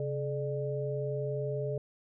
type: tone cluster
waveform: sine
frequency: 134.9 / 427.6 / 596 Hz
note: C#3 / A4 / D5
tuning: -47 / -49 / +25 cents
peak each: -34 / -35 / -37 dBFS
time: 0-1.78 s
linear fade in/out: 2 ms
effects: none